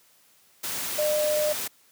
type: tone in noise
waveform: sine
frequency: 604 Hz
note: D5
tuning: 48 cents sharp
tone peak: -22 dBFS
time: 0.98-1.53 s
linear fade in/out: 10 ms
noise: white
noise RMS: -31 dBFS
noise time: 0.63-1.68 s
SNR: +6 dB
effects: white hiss -60 dBFS RMS until 1.91 s + high-pass 100 Hz 12 dB/octave